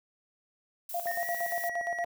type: noise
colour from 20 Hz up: violet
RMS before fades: -40 dBFS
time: 0.89-1.69 s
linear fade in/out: 2 ms
type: tone with tremolo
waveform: sine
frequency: 692 Hz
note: F5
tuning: 16 cents flat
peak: -29 dBFS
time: 0.94-2.05 s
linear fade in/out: 5 ms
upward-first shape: square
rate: 8.6 Hz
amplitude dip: 75%
type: tone with pitch glide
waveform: triangle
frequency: 1838 to 1920.5 Hz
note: A#6 to B6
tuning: -25 to -49 cents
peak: -33 dBFS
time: 1.07-2.04 s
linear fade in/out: 0 ms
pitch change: +76 cents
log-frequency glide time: 1.17-1.25 s
effects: none